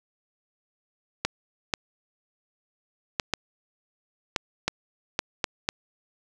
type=clicks; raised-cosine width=0.2 ms; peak=-6 dBFS; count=9; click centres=1.25 / 1.738 / 3.198 / 3.337 / 4.362 / 4.68 / 5.191 / 5.442 / 5.689 s; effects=none